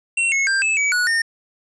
square tone with pitch steps, 2724 / 2182 / 1585 / 2613 / 2278 / 1465 / 1827 Hz, F7 / C#7 / G6 / E7 / C#7 / F#6 / A#6, -44 / -28 / +19 / -16 / +47 / -18 / -35 cents, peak -17 dBFS, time 0.17-1.22 s, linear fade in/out 5 ms, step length 150 ms, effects resampled to 22050 Hz + 9-bit

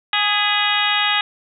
harmonic tone with a mistuned harmonic, 415.3 Hz, G#4, in tune, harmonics 2 / 3 / 4 / 5 / 6 / 7 / 8 / 9, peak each -24 / -24 / -24 / -24 / -24 / -24 / -24 / -24 dBFS, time 0.13-1.21 s, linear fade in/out 2 ms, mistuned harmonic 5, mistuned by -52 cents, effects none

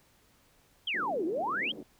sine exponential two-way sweep, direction down then up, 3322 to 304.5 to 3322 Hz, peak -29 dBFS, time 0.87-1.72 s, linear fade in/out 5 ms, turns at 1.25 s
pink band-pass noise, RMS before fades -43 dBFS, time 0.94-1.83 s, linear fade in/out 5 ms, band 230 to 450 Hz, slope 24 dB/octave
effects pink hiss -65 dBFS RMS until 1.99 s

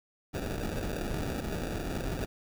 pink noise with sample-and-hold, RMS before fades -34 dBFS, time 0.33-2.26 s, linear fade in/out 20 ms, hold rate 1050 Hz, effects none

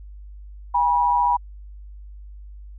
sine tone pair together, 816 / 970.4 Hz, G#5 / B5, -31 / -31 cents, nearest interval minor third, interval 300 cents, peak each -22 / -17 dBFS, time 0.74-1.37 s, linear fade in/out 10 ms, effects added 50 Hz sine -37 dBFS peak until 2.78 s

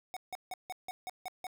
square tone bursts, 740 Hz, F#5, in tune, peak -38 dBFS, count 8, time 0.14-1.468 s, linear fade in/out 0 ms, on 26 ms, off 160 ms, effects none

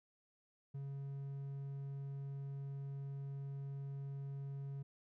triangle tone, 138.59 Hz, C#3, in tune, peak -40 dBFS, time 0.74-4.83 s, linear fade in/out 10 ms, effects none

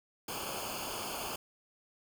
pink noise with comb filter, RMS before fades -39 dBFS, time 0.28-1.36 s, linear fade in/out 5 ms, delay 0.52 ms, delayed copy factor -0.85, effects none

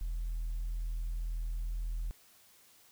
sine tone, 41 Hz, E1, 9 cents flat, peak -31 dBFS, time 0.01-2.11 s, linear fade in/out 0 ms, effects tanh soft clip ceiling -31 dBFS + white hiss -62 dBFS RMS until 2.91 s

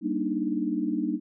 sine chord, Eb major seventh, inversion first, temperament just, 194.45 / 233.3 / 291.7 / 311.1 Hz, G3 / Bb3 / D4 / Eb4, -14 / +2 / -12 / 0 cents, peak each -33 / -31 / -30 / -29 dBFS, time 0.01-1.2 s, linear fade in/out 50 ms, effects none

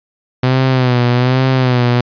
sawtooth tone with vibrato, 126.5 Hz, B2, 42 cents sharp, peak -6 dBFS, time 0.43-2.01 s, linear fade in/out 5 ms, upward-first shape sine, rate 1.2 Hz, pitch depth 67 cents each way, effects resampled to 11025 Hz

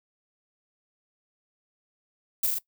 violet noise with echo, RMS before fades -24 dBFS, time 2.43-2.47 s, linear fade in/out 5 ms, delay 39 ms, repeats 3, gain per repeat -2 dB, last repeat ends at 2.587 s, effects noise-tail reverb RT60 0.1 s tail -19 dB re dry

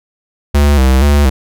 square tone with vibrato, 68.8 Hz, C#2, 12 cents flat, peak -7 dBFS, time 0.54-1.3 s, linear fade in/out 10 ms, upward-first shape square, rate 2.1 Hz, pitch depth 85 cents each way, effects none

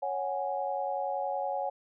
sine chord, C# suspended fourth, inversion none, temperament equal, 554.4 / 740 / 830.6 Hz, C#5 / F#5 / G#5, 0 / 0 / 0 cents, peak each -34 dBFS, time 0.02-1.7 s, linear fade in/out 10 ms, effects none

